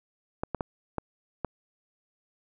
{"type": "clicks", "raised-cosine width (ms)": 1, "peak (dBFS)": -15, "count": 5, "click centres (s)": [0.435, 0.547, 0.608, 0.983, 1.447], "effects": []}